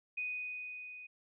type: tone with level ramp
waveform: sine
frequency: 2489 Hz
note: D#7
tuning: in tune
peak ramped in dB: -34 to -47 dBFS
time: 0.17-1.07 s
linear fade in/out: 10 ms
effects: none